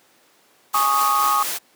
white noise with tremolo, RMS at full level -25 dBFS, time 0.73-1.59 s, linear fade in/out 20 ms, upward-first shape triangle, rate 4.3 Hz, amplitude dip 40%
sine chord, Ab suspended fourth, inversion none, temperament equal, 830.6 / 1108.7 / 1244.5 Hz, Ab5 / Db6 / Eb6, 0 / 0 / 0 cents, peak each -24 / -20 / -19 dBFS, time 0.74-1.43 s, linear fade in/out 5 ms
effects pink hiss -56 dBFS RMS until 1.75 s + high-pass 300 Hz 12 dB/octave

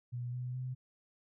sine tone with pitch steps, 122 / 124.85 / 127.77 Hz, B2 / B2 / C3, -21 / +19 / -41 cents, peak -36 dBFS, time 0.12-0.75 s, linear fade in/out 20 ms, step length 210 ms, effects none

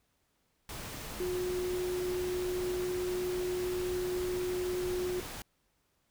sine tone in noise, 362.2 Hz, F#4, 37 cents flat, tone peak -31 dBFS, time 1.2-5.2 s, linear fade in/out 2 ms, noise pink, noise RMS -42 dBFS, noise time 0.69-5.42 s, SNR +8 dB, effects pink hiss -75 dBFS RMS until 6.1 s

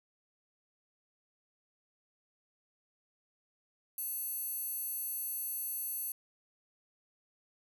square tone with high-pass filter, 890 Hz, A5, 20 cents sharp, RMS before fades -38 dBFS, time 3.98-6.12 s, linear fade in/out 2 ms, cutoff 11000 Hz, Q 6.8, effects none

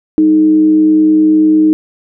sine tone with frequency modulation, 311.2 Hz, D#4, in tune, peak -5 dBFS, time 0.18-1.73 s, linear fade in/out 0 ms, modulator 118 Hz, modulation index 0.24, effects none

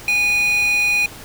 square tone with high-pass filter, 822 Hz, G#5, 18 cents flat, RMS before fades -17 dBFS, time 0.08-1.06 s, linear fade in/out 2 ms, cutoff 2300 Hz, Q 5.8, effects pink hiss -37 dBFS RMS until 1.24 s

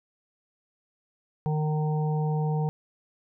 harmonic tone, 153.3 Hz, D#3, 25 cents flat, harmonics 1 / 3 / 5 / 6, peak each -24 / -34 / -36 / -40 dBFS, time 1.46-2.69 s, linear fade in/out 0 ms, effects none

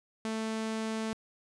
sawtooth tone, 221 Hz, A3, 8 cents sharp, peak -28 dBFS, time 0.25-1.13 s, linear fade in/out 0 ms, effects resampled to 22050 Hz

